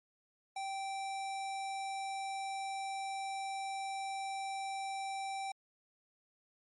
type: tone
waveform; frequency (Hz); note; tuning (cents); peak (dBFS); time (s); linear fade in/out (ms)
square; 780; G5; -9; -38; 0.56-5.52; 5
effects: MP3 48 kbps